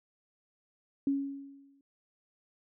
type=tone with exponential decay; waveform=sine; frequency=277.2 Hz; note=C#4; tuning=in tune; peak=-24 dBFS; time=1.07-1.81 s; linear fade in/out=2 ms; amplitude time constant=160 ms; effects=none